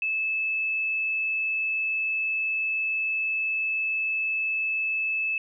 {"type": "tone", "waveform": "sine", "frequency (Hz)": 2613, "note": "E7", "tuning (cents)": -16, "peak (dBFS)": -24, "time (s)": [0.02, 5.38], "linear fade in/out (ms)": 2, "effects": []}